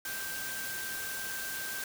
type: tone in noise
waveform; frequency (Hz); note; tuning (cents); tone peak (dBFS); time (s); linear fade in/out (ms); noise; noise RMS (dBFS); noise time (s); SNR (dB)
sine; 1568; G6; 0; -39; 0.05-1.84; 2; white; -39; 0.05-1.84; -3
effects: none